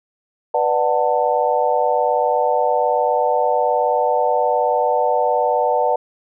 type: chord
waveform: sine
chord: B minor seventh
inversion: none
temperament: just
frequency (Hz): 493.9 / 592.7 / 740.8 / 889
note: B4 / D5 / F#5 / A5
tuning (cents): 0 / +16 / +2 / +18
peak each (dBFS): -20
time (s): 0.54-5.96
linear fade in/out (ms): 5
effects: none